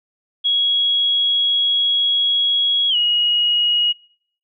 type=tone with pitch glide; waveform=sine; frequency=3322 to 2892 Hz; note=G#7 to F#7; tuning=0 to -40 cents; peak=-14 dBFS; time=0.44-3.93 s; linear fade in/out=20 ms; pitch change=-240 cents; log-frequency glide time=2.89-2.96 s; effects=noise-tail reverb RT60 0.6 s tail -24 dB re dry